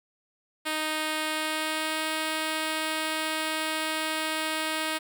5% pulse tone with pitch glide, 311.1 to 314.2 Hz, D#4 to D#4, 0 to +17 cents, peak -16 dBFS, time 0.65-4.99 s, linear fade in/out 20 ms, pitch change +17 cents, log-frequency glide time 1.28-2.04 s, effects none

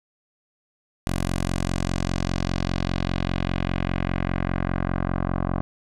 10% pulse tone with low-pass filter sweep, 45 Hz, F#1, 47 cents flat, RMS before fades -25 dBFS, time 1.07-5.61 s, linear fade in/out 0 ms, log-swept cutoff 11000 to 1100 Hz, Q 1.4, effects none

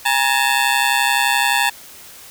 15% pulse ring-modulated tone, 880 Hz, A5, in tune, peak -5 dBFS, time 0.05-1.7 s, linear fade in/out 10 ms, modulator 65.8 Hz, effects white hiss -40 dBFS RMS until 2.3 s

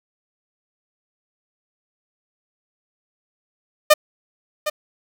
sawtooth tone with echo, 606 Hz, D#5, 46 cents flat, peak -4 dBFS, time 3.9-3.94 s, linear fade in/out 10 ms, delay 760 ms, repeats 1, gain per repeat -12 dB, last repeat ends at 4.7 s, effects 7-bit

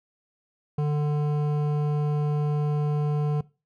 sine tone with hard clipping, 148.2 Hz, D3, 16 cents sharp, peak -24 dBFS, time 0.78-3.41 s, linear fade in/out 5 ms, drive 12 dB, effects noise-tail reverb RT60 0.3 s tail -21 dB re dry

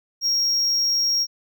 triangle tone, 5588 Hz, F8, in tune, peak -17 dBFS, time 0.21-1.27 s, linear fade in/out 50 ms, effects none

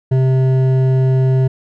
triangle tone with hard clipping, 130.81 Hz, C3, in tune, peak -12 dBFS, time 0.11-1.48 s, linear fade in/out 10 ms, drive 13 dB, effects none

